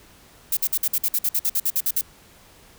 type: noise bursts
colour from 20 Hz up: violet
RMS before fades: -21 dBFS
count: 15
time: 0.52-2.012 s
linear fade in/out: 5 ms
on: 50 ms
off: 53 ms
effects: pink hiss -51 dBFS RMS until 2.78 s